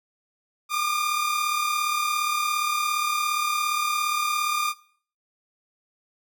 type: tone pair together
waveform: sawtooth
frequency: 1177.7 / 1215 Hz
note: D6 / D#6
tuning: +4 / -42 cents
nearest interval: minor second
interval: 54 cents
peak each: -26 / -21 dBFS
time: 0.69-4.74 s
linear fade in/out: 50 ms
effects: noise-tail reverb RT60 0.5 s tail -19 dB re dry